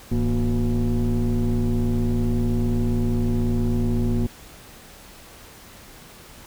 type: tone with frequency modulation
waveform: sine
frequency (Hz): 103.83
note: G#2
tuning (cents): 0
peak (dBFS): -16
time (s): 0.11-4.27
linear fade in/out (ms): 10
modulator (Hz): 132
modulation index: 1.5
effects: tanh soft clip ceiling -17 dBFS + pink hiss -45 dBFS RMS until 6.46 s